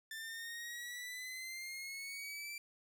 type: exponential sweep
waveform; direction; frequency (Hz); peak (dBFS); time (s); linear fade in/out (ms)
sawtooth; up; 1771 to 2349; -40; 0.11-2.58; 2
effects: none